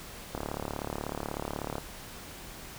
click train, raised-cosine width 1 ms, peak -19 dBFS, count 53, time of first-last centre 0.35-1.783 s, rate 36.3 Hz, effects pink hiss -45 dBFS RMS until 2.78 s

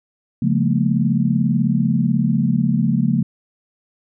sine chord, Bb minor seventh, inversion first, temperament equal with one note detuned, 138.59 / 174.61 / 212.9 / 233.1 Hz, Db3 / F3 / Ab3 / Bb3, 0 / 0 / +43 / 0 cents, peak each -20 dBFS, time 0.42-3.23 s, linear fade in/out 5 ms, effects none

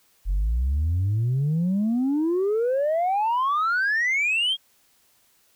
sine exponential sweep, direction up, 43.65 to 3290 Hz, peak -18 dBFS, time 0.25-4.57 s, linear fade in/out 50 ms, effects tanh soft clip ceiling -18 dBFS + white hiss -62 dBFS RMS until 5.55 s

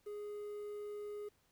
triangle tone with quantisation, 415.3 Hz, G#4, in tune, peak -40 dBFS, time 0.06-1.29 s, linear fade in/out 10 ms, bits 11, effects pink hiss -74 dBFS RMS until 1.51 s

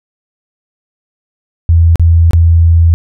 sine tone with dropouts, 83.4 Hz, E2, 21 cents sharp, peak -3 dBFS, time 1.69-2.94 s, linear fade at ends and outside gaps 0 ms, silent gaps 1.957-1.996 / 2.309-2.333 s, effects none

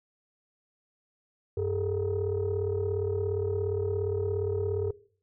sine tone cluster, 94.5 / 406.5 / 443.7 Hz, F#2 / G#4 / A4, +37 / -37 / +14 cents, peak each -30 dBFS, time 1.57-4.91 s, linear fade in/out 5 ms, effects noise-tail reverb RT60 0.5 s tail -20 dB re dry + tanh soft clip ceiling -21 dBFS

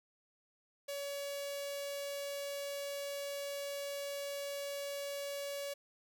sawtooth tone with notch filter, 565 Hz, C#5, 33 cents sharp, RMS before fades -41 dBFS, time 0.88-5.74 s, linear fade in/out 10 ms, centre 1300 Hz, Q 0.95, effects none

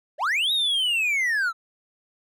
triangle linear two-way sweep, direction up then down, 508 to 3824 to 1289 Hz, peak -19 dBFS, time 0.18-1.53 s, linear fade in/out 50 ms, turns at 0.52 s, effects none

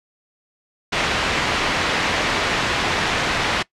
white low-pass noise, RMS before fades -21 dBFS, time 0.92-3.63 s, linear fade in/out 10 ms, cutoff 2700 Hz, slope 12 dB/octave, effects noise-tail reverb RT60 0.1 s tail -21 dB re dry + low-pass 8000 Hz 12 dB/octave

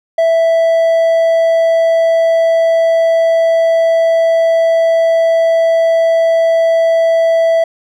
triangle tone, 659.3 Hz, E5, in tune, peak -6 dBFS, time 0.18-7.64 s, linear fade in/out 5 ms, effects none

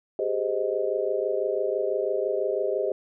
sine chord, Ab major seventh, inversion third, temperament just, 389.3 / 415.3 / 519.1 / 623 Hz, G4 / Ab4 / C5 / Eb5, -12 / 0 / -14 / +2 cents, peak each -29 dBFS, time 0.19-2.92 s, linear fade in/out 2 ms, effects none

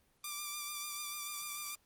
5% pulse tone with vibrato, 1182 Hz, D6, 11 cents sharp, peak -28 dBFS, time 0.24-1.75 s, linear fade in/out 2 ms, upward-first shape sine, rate 6.8 Hz, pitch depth 26 cents each way, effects pink hiss -72 dBFS RMS until 1.85 s + Opus 24 kbps

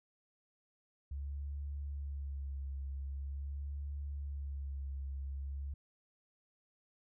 sine tone with vibrato, 69.8 Hz, C#2, 13 cents sharp, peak -38 dBFS, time 1.11-5.74 s, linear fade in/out 5 ms, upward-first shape sine, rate 0.44 Hz, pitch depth 37 cents each way, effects none

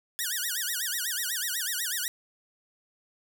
5% pulse tone with vibrato, 1661.2 Hz, G#6, in tune, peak -18 dBFS, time 0.19-2.08 s, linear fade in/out 0 ms, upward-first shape sine, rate 8.1 Hz, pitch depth 260 cents each way, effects none

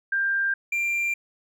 sine / triangle tone pair in turn, 1590 / 2376 Hz, G6 / D7, +24 / +20 cents, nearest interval perfect fifth, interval 696 cents, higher second, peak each -21 dBFS, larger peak neither, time 0.12-0.54 / 0.72-1.14 s, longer neither, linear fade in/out 5 ms, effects none

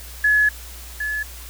sine tone pair in turn, 1700 / 1711.8 Hz, G#6 / A6, +40 / -48 cents, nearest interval unison, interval 12 cents, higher second, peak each -13 / -22 dBFS, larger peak first, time 0.24-0.49 / 1-1.23 s, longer first, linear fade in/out 5 ms, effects added 60 Hz sine -37 dBFS peak until 1.49 s + white hiss -40 dBFS RMS until 1.49 s

